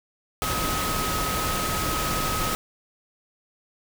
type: tone in noise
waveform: sine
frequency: 1270 Hz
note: D#6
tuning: 35 cents sharp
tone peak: -29 dBFS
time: 0.42-2.55 s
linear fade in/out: 0 ms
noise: pink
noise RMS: -27 dBFS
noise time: 0.42-2.55 s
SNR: -5 dB
effects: none